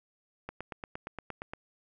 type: click train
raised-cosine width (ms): 0.5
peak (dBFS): -23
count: 10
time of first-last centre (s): 0.49-1.535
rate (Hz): 8.61
effects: none